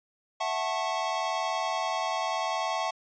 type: chord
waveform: square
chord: F# minor seventh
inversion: third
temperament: equal with one note detuned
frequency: 659.3 / 740 / 880 / 1095.4 Hz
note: E5 / F#5 / A5 / C#6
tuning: 0 / 0 / 0 / -21 cents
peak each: -34 dBFS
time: 0.4-2.91 s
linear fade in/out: 10 ms
effects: resampled to 16000 Hz